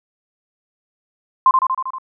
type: tone with echo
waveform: sine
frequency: 1046.5 Hz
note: C6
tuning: in tune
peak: -7 dBFS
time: 1.46-1.51 s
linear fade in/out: 2 ms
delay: 79 ms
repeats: 6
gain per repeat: -3 dB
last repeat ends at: 1.984 s
effects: none